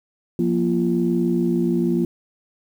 sine tone cluster, 176.7 / 237.4 / 344.3 Hz, F3 / A#3 / F4, +21 / +32 / -25 cents, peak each -21 dBFS, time 0.39-2.05 s, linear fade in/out 2 ms, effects tanh soft clip ceiling -8 dBFS + 8-bit

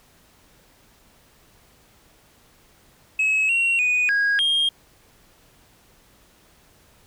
sine tone with pitch steps, 2571 / 2739 / 2477 / 1642 / 3227 Hz, E7 / F7 / D#7 / G#6 / G7, -44 / -34 / -8 / -20 / +50 cents, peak -15 dBFS, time 3.19-4.69 s, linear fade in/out 5 ms, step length 300 ms, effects tanh soft clip ceiling -16 dBFS + pink hiss -56 dBFS RMS until 7.06 s

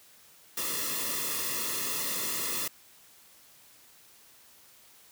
white noise with comb filter, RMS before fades -32 dBFS, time 0.57-2.68 s, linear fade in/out 5 ms, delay 1.3 ms, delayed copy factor -0.95, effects white hiss -57 dBFS RMS until 5.11 s + high-pass 60 Hz 12 dB/octave

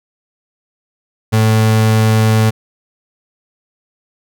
35% pulse tone, 110 Hz, A2, in tune, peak -7 dBFS, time 1.32-2.51 s, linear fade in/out 20 ms, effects none

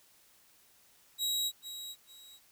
sawtooth tone with echo, 3840 Hz, B7, 49 cents flat, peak -27 dBFS, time 1.18-1.52 s, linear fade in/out 50 ms, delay 440 ms, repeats 2, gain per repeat -11 dB, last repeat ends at 2.4 s, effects white hiss -64 dBFS RMS until 2.51 s

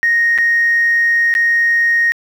sine tone with dropouts, 1864.7 Hz, A#6, in tune, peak -9 dBFS, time 0.03-2.12 s, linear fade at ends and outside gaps 0 ms, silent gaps 0.378-0.385 / 1.34-1.351 s, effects tanh soft clip ceiling -6 dBFS + 7-bit

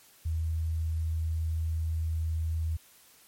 sine tone, 80.6 Hz, E2, 38 cents flat, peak -27 dBFS, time 0.25-2.77 s, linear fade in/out 10 ms, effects white hiss -58 dBFS RMS until 3.27 s + MP3 64 kbps

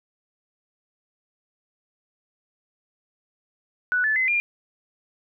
sine tone with pitch steps, 1480 / 1739.8 / 2045 / 2404 Hz, F#6 / A6 / C7 / D7, 0 / -20 / -40 / +40 cents, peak -19 dBFS, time 3.92-4.4 s, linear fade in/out 0 ms, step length 120 ms, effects none

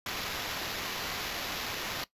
blue noise with sample-and-hold, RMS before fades -36 dBFS, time 0.06-2.04 s, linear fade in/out 2 ms, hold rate 8820 Hz, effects noise-tail reverb RT60 0.1 s tail -17 dB re dry + resampled to 32000 Hz

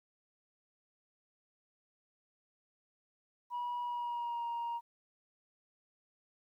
sine tone with pitch glide, 969 to 939.8 Hz, B5 to A#5, -33 to +14 cents, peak -33 dBFS, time 3.5-4.81 s, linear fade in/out 50 ms, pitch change -53 cents, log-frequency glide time 3.82-4.46 s, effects tanh soft clip ceiling -33 dBFS + 12-bit

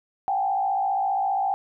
sine tone with frequency modulation, 784 Hz, G5, in tune, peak -21 dBFS, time 0.28-1.54 s, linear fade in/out 0 ms, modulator 55 Hz, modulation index 0.91, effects none

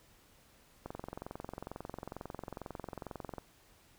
click train, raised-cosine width 1 ms, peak -27 dBFS, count 57, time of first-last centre 0.86-3.383 s, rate 22.2 Hz, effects pink hiss -64 dBFS RMS until 3.98 s

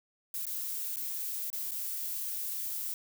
violet noise with dropouts, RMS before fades -36 dBFS, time 0.34-2.94 s, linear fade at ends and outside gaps 2 ms, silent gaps 0.455-0.466 / 0.961-0.968 / 1.502-1.529 / 1.71-1.716 s, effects none

